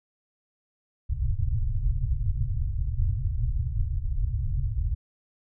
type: low-pass noise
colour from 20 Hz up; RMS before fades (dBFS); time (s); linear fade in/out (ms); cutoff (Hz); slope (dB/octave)
pink; -26; 1.09-4.95; 10; 130; 96
effects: none